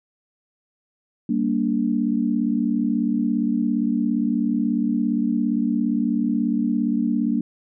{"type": "chord", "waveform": "sine", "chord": "G minor", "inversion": "none", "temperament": "equal with one note detuned", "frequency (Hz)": [196, 233.1, 290.8], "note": ["G3", "Bb3", "D4"], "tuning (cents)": [0, 0, -17], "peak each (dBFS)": [-25, -21, -24], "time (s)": [1.29, 7.41], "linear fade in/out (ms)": 5, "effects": []}